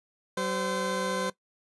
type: tone pair together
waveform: 20% pulse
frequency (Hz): 189.9 / 514.6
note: F#3 / C5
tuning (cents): +45 / -29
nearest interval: octave + perfect fourth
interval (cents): 1726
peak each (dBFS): -27 / -25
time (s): 0.37-1.3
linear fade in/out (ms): 5
effects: noise-tail reverb RT60 0.1 s tail -18 dB re dry + resampled to 24000 Hz